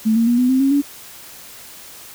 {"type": "tone with pitch steps", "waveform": "sine", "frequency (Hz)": [220, 229.6, 239.6, 250.1, 261, 272.4, 284.3], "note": ["A3", "A#3", "A#3", "B3", "C4", "C#4", "C#4"], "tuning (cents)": [0, -26, 48, 22, -4, -30, 44], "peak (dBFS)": -12, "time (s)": [0.05, 0.82], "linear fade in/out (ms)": 20, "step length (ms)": 110, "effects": ["white hiss -39 dBFS RMS until 2.14 s"]}